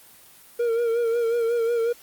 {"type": "tone with vibrato", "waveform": "triangle", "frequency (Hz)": 465.6, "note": "A#4", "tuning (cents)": -2, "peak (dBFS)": -18, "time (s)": [0.59, 1.93], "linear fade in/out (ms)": 10, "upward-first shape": "sine", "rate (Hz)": 5.5, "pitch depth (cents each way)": 47, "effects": ["white hiss -50 dBFS RMS until 2.02 s", "Opus 24 kbps"]}